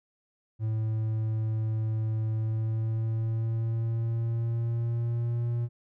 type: tone with pitch glide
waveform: triangle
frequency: 110 to 118.58 Hz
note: A2 to A#2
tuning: 0 to +30 cents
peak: -24 dBFS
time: 0.59-5.69 s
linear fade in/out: 50 ms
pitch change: +130 cents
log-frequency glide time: 2.32-5.47 s
effects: none